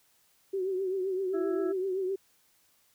sine tone with vibrato, 378.4 Hz, F#4, 39 cents sharp, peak -28 dBFS, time 0.53-2.16 s, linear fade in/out 10 ms, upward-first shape triangle, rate 7.7 Hz, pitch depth 78 cents each way
harmonic tone, 330.9 Hz, E4, 7 cents sharp, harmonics 1 / 2 / 4 / 5, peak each -32 / -41 / -45 / -52 dBFS, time 1.33-1.73 s, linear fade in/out 20 ms
effects white hiss -67 dBFS RMS until 2.94 s

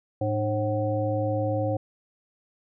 harmonic tone with a mistuned harmonic, 107.3 Hz, A2, 43 cents flat, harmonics 1 / 3 / 5 / 7, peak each -27 / -31 / -27 / -33 dBFS, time 0.21-1.77 s, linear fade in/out 5 ms, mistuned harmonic 3, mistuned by -100 cents, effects none

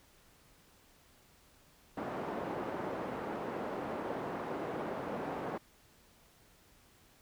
pink band-pass noise, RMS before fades -39 dBFS, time 1.97-5.58 s, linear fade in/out 5 ms, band 260 to 1000 Hz, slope 12 dB/octave, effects pink hiss -64 dBFS RMS until 7.21 s

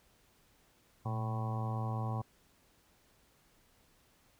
harmonic tone with a mistuned harmonic, 110 Hz, A2, in tune, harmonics 1 / 2 / 3 / 4 / 5 / 6 / 7 / 8 / 9 / 10, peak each -34 / -44 / -51 / -51 / -49 / -53 / -44 / -53 / -46 / -48 dBFS, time 1.05-2.22 s, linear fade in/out 10 ms, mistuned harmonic 1, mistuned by +85 cents, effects pink hiss -68 dBFS RMS until 4.39 s

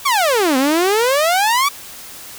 sawtooth exponential two-way sweep, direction down then up, 1174.7 to 253.2 to 1174.7 Hz, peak -9 dBFS, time 0.05-1.69 s, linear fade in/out 10 ms, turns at 0.57 s, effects white hiss -35 dBFS RMS until 2.38 s

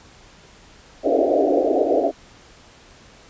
white band-pass noise, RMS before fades -18 dBFS, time 1.03-2.12 s, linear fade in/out 50 ms, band 270 to 710 Hz, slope 96 dB/octave, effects pink hiss -48 dBFS RMS until 3.29 s + resampled to 16000 Hz

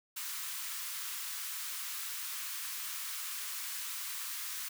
white high-pass noise, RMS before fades -40 dBFS, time 0.16-4.69 s, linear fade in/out 10 ms, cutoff 1000 Hz, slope 48 dB/octave, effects none

